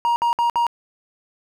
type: tone bursts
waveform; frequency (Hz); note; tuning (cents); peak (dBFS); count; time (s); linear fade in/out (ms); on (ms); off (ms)
triangle; 944; A#5; +22; -14; 4; 0.05-0.667; 0; 110; 59
effects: none